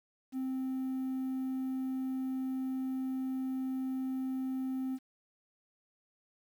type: tone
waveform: triangle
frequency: 261.6 Hz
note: C4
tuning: in tune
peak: -30 dBFS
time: 0.32-4.99 s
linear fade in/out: 50 ms
effects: tanh soft clip ceiling -26 dBFS + 10-bit